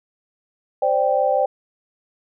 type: chord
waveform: sine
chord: C suspended second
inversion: none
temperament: just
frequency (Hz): 523.3 / 588.7 / 784.9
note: C5 / D5 / G5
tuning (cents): 0 / +4 / +2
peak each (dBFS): -20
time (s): 0.82-1.46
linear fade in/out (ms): 5
effects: none